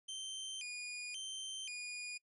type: tone with vibrato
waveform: sawtooth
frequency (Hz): 2762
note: F7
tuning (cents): -20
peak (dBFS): -39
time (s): 0.08-2.18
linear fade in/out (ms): 10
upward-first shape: square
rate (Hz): 0.94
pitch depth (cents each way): 210
effects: noise-tail reverb RT60 0.1 s tail -25 dB re dry + resampled to 24000 Hz